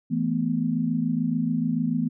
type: chord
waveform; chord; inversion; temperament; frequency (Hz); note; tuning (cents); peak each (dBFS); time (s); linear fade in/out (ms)
sine; E suspended fourth; none; equal; 164.81 / 220 / 246.9; E3 / A3 / B3; 0 / 0 / 0; -27 / -27 / -25; 0.1-2.09; 20
effects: none